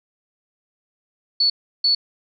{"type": "tone bursts at uneven times", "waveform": "sine", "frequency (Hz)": 4435, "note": "C#8", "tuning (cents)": 0, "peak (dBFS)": -14, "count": 2, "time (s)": [[1.4, 1.5], [1.84, 1.95]], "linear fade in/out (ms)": 5, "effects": []}